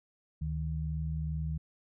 sine tone pair together, 73.42 / 156.02 Hz, D2 / D#3, 0 / +5 cents, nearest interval octave + minor second, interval 1305 cents, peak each -34 / -34 dBFS, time 0.41-1.58 s, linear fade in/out 10 ms, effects none

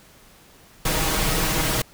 pink noise with comb filter, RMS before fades -22 dBFS, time 0.85-1.82 s, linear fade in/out 5 ms, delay 6.3 ms, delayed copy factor +0.65, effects pink hiss -51 dBFS RMS until 1.93 s

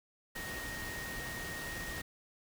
sine tone in noise, 1864.7 Hz, A#6, in tune, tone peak -42 dBFS, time 0.35-2.02 s, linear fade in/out 10 ms, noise pink, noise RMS -43 dBFS, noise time 0.35-2.02 s, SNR -2 dB, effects none

